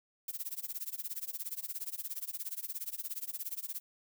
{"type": "noise with tremolo", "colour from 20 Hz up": "violet", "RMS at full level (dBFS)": -37, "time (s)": [0.28, 3.8], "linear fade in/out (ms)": 2, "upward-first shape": "sine", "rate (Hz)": 17, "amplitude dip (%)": 95, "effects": []}